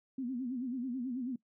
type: tone with vibrato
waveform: sine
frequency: 251.7 Hz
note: B3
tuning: 33 cents sharp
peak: -34 dBFS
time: 0.18-1.36 s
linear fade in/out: 5 ms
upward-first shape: sine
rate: 9.2 Hz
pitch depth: 120 cents each way
effects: noise-tail reverb RT60 0.1 s tail -20 dB re dry